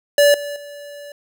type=tone with level steps; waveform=square; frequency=578 Hz; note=D5; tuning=28 cents flat; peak=-10 / -26 / -34 dBFS; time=0.18-1.12 s; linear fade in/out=2 ms; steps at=0.34 / 0.56 s; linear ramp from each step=2 ms; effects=none